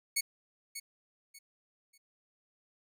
10% pulse tone with echo, 2217 Hz, C#7, in tune, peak -19 dBFS, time 0.16-0.21 s, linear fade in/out 10 ms, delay 590 ms, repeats 3, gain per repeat -11 dB, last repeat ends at 1.98 s, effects none

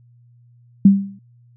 sine tone with exponential decay, 197.1 Hz, G3, 10 cents sharp, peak -3 dBFS, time 0.85-1.19 s, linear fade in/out 5 ms, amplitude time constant 73 ms, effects added 120 Hz sine -48 dBFS peak until 1.56 s

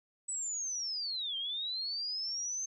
sine linear two-way sweep, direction down then up, 8020 to 3136 to 6320 Hz, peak -34 dBFS, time 0.28-2.66 s, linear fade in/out 10 ms, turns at 1.37 s, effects none

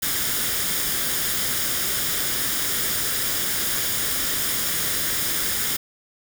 white noise with comb filter, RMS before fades -24 dBFS, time 0.02-5.77 s, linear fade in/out 10 ms, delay 0.58 ms, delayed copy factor +0.5, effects none

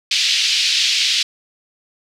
white band-pass noise, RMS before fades -17 dBFS, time 0.11-1.23 s, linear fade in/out 5 ms, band 2600 to 4800 Hz, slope 24 dB/octave, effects none

